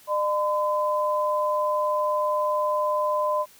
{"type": "tone pair together", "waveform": "sine", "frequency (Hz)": [604, 1016.4], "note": ["D5", "B5"], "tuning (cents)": [48, 49], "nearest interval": "major sixth", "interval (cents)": 901, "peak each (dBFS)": -24, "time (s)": [0.07, 3.46], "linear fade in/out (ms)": 50, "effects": ["white hiss -53 dBFS RMS until 3.59 s"]}